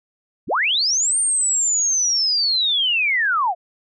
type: linear two-way sweep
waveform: sine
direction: up then down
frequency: 60.2 to 8900 to 644 Hz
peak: -16 dBFS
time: 0.47-3.55 s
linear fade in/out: 50 ms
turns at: 1.18 s
effects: none